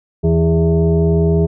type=tone with frequency modulation; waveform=sine; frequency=164.81 Hz; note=E3; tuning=in tune; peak=-10 dBFS; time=0.23-1.47 s; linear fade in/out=20 ms; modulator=246 Hz; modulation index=1.2; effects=none